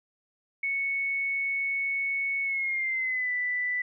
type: tone with pitch glide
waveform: sine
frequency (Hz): 2213 to 1983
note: C#7 to B6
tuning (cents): -3 to +7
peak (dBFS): -26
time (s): 0.63-3.82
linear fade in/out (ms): 5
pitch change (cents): -190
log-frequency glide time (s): 2.43-3.32
effects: none